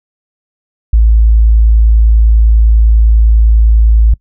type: tone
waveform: sine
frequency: 55 Hz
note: A1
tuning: in tune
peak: -3 dBFS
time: 0.93-4.14 s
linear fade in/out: 5 ms
effects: noise-tail reverb RT60 0.1 s tail -23 dB re dry